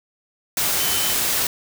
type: tone in noise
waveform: sine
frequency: 3050 Hz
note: G7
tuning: 48 cents flat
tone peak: -29 dBFS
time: 0.8-1.13 s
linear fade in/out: 2 ms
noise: white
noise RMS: -21 dBFS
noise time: 0.57-1.47 s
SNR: -11 dB
effects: none